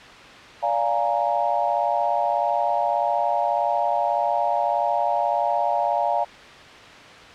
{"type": "chord", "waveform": "sine", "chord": "Bb dominant seventh", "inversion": "first", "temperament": "equal with one note detuned", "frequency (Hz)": [581.9, 698.5, 830.6, 932.3], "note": ["D5", "F5", "Ab5", "Bb5"], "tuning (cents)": [-16, 0, 0, 0], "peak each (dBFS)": [-26, -23, -25, -26], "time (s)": [0.62, 6.25], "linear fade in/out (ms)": 20, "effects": ["white hiss -42 dBFS RMS until 7.34 s", "low-pass 3000 Hz 12 dB/octave"]}